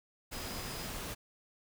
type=tone in noise; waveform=sine; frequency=4975 Hz; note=D#8; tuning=1 cent flat; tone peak=-50 dBFS; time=0.32-0.88 s; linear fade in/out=20 ms; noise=pink; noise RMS=-41 dBFS; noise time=0.31-1.15 s; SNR=-12 dB; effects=none